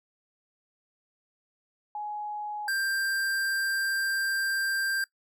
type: tone pair in turn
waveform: sine / square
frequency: 838 / 1581.9 Hz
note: G#5 / G6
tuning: +15 / +15 cents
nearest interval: major seventh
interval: 1100 cents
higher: second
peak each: -32 / -27 dBFS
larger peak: second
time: 1.95-2.68 / 2.68-5.04 s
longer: second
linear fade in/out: 2 ms
effects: noise-tail reverb RT60 0.1 s tail -21 dB re dry